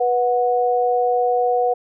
sine tone pair together, 490 / 733.7 Hz, B4 / F#5, -14 / -15 cents, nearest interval perfect fifth, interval 699 cents, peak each -18 dBFS, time 0-1.74 s, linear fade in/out 10 ms, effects none

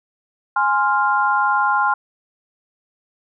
sine chord, F minor, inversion first, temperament equal, 830.6 / 1046.5 / 1396.9 Hz, Ab5 / C6 / F6, 0 / 0 / 0 cents, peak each -19 dBFS, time 0.56-1.94 s, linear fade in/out 5 ms, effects none

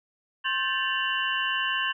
sine tone cluster, 1061 / 1564 / 1750 / 2772 / 2997 Hz, C6 / G6 / A6 / F7 / F#7, +24 / -4 / -10 / -14 / +22 cents, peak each -31 dBFS, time 0.44-1.93 s, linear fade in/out 20 ms, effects none

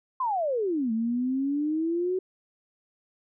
sine exponential two-way sweep, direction down then up, 1071 to 219.8 to 377.5 Hz, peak -24 dBFS, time 0.2-2.19 s, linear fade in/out 5 ms, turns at 0.92 s, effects none

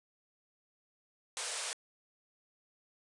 white band-pass noise, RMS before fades -39 dBFS, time 1.37-1.73 s, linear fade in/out 0 ms, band 420 to 10000 Hz, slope 96 dB/octave, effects resampled to 24000 Hz

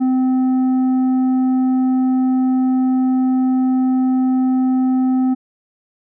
sine tone with tanh clipping, 257.9 Hz, C4, 25 cents flat, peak -14 dBFS, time 0-5.35 s, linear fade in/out 20 ms, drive 6 dB, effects none

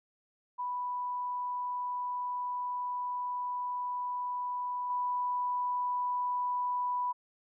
sine tone with level steps, 987.8 Hz, B5, in tune, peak -32 / -29 dBFS, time 0.58-7.13 s, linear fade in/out 20 ms, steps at 4.9 s, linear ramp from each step 2 ms, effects none

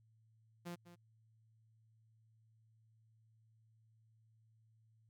sawtooth tone with echo, 173.7 Hz, F3, 9 cents flat, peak -40 dBFS, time 0.65-0.76 s, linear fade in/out 20 ms, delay 200 ms, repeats 1, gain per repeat -13 dB, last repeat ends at 0.96 s, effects added 111 Hz sine -68 dBFS peak until 5.09 s

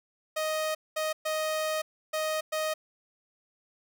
sawtooth tone bursts at uneven times, 624 Hz, D#5, 5 cents sharp, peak -24 dBFS, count 5, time 0.36-0.75 / 0.96-1.13 / 1.25-1.82 / 2.13-2.41 / 2.52-2.74 s, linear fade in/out 10 ms, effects none

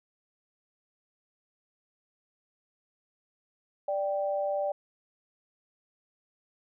sine tone pair together, 587.3 / 784 Hz, D5 / G5, 0 / 0 cents, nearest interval perfect fourth, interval 500 cents, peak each -28 / -33 dBFS, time 3.88-4.72 s, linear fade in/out 5 ms, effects none

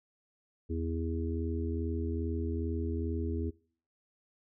harmonic tone, 82.41 Hz, E2, in tune, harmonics 1 / 3 / 4 / 5, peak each -33 / -38 / -39 / -40 dBFS, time 0.69-3.51 s, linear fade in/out 20 ms, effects noise-tail reverb RT60 0.5 s tail -23 dB re dry

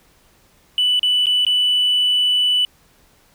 triangle tone with dropouts, 2976 Hz, F#7, 9 cents sharp, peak -11 dBFS, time 0.78-2.65 s, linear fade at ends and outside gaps 1 ms, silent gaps 0.994-1.03 / 1.258-1.268 / 1.45-1.466 s, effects tanh soft clip ceiling -10 dBFS + pink hiss -55 dBFS RMS until 3.34 s

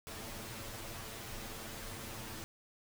pink noise with comb filter, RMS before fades -45 dBFS, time 0.07-2.44 s, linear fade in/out 0 ms, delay 8.9 ms, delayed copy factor +1, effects none

